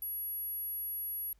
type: tone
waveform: sine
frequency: 11400 Hz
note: F9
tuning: 34 cents sharp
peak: -35 dBFS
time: 0.02-1.33 s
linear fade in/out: 2 ms
effects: added 50 Hz sine -63 dBFS peak until 1.39 s + pink hiss -74 dBFS RMS until 1.39 s